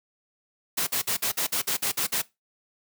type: noise bursts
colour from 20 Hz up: white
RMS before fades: -26 dBFS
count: 10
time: 0.77-2.22 s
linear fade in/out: 10 ms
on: 100 ms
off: 50 ms
effects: noise-tail reverb RT60 0.2 s tail -19 dB re dry + high-pass 100 Hz 12 dB/octave